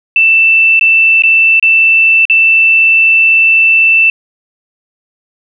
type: tone with dropouts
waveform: sine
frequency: 2662 Hz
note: E7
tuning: 16 cents sharp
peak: -4 dBFS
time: 0.16-4.1 s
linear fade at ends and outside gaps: 2 ms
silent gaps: 0.795-0.81 / 1.222-1.236 / 1.597-1.626 / 2.253-2.298 s
effects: none